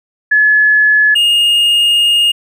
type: tone pair in turn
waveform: sine / triangle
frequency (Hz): 1709 / 2844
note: G#6 / F7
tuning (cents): +49 / +31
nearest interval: major sixth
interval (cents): 882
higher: second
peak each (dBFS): -6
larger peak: neither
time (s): 0.31-1.15 / 1.15-2.32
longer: second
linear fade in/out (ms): 10
effects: none